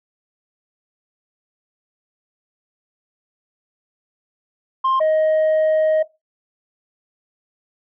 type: tone pair in turn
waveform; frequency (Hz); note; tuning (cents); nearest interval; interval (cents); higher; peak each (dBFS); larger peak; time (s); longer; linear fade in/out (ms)
sine; 1056 / 626.3; C6 / D#5; +16 / +11; major sixth; 905; first; -13 / -11; second; 4.84-5 / 5-6.03; second; 10
effects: noise-tail reverb RT60 0.2 s tail -18 dB re dry + tanh soft clip ceiling -13 dBFS